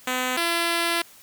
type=tone pair in turn; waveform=5% pulse; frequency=253.8 / 338.8 Hz; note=B3 / E4; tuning=+47 / +48 cents; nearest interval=perfect fourth; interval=501 cents; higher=second; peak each=-12 / -10 dBFS; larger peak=second; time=0.07-0.37 / 0.37-1.02 s; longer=second; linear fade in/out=5 ms; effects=white hiss -50 dBFS RMS until 1.22 s